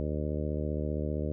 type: harmonic tone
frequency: 75.3 Hz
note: D2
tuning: 44 cents sharp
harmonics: 1 / 2 / 3 / 4 / 5 / 6 / 7 / 8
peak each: -33 / -36 / -38 / -39 / -40 / -41 / -41 / -42 dBFS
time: 0-1.32 s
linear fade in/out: 0 ms
effects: none